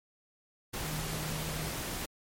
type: tone in noise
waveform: sine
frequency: 155.56 Hz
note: D#3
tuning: in tune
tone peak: -38 dBFS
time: 0.83-1.7 s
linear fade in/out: 10 ms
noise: pink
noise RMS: -37 dBFS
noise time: 0.73-2.06 s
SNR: -4 dB
effects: MP3 64 kbps